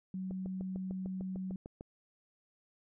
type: tone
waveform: sine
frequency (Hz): 187.5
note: F#3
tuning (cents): +23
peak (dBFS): -36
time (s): 0.14-1.56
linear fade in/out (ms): 2
type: click train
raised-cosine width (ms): 2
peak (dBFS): -31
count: 11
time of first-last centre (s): 0.31-1.809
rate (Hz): 6.67
effects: none